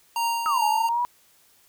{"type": "tone with tremolo", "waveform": "square", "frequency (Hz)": 930, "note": "A#5", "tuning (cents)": -4, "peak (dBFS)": -22, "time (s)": [0.16, 0.89], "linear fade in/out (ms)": 2, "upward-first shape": "triangle", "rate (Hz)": 2.6, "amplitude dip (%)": 50}
{"type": "exponential two-way sweep", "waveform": "sine", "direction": "down then up", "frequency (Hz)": [1318.5, 844, 981], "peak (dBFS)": -21, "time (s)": [0.46, 1.05], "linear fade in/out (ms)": 0, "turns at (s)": 0.64}
{"effects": ["white hiss -59 dBFS RMS until 1.68 s"]}